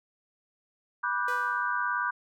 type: chord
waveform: sine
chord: G major seventh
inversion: first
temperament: just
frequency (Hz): 980 / 1176 / 1470 / 1568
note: B5 / D6 / F#6 / G6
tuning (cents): -14 / +2 / -12 / 0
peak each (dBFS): -32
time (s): 1.03-2.11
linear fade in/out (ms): 10
type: tone with exponential decay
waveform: sawtooth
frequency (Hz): 493.9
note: B4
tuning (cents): 0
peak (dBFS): -31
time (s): 1.28-1.84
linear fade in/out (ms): 2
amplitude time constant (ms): 120
effects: none